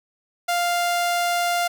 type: tone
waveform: sawtooth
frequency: 698.5 Hz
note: F5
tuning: in tune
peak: -16 dBFS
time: 0.48-1.68 s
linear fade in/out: 10 ms
effects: none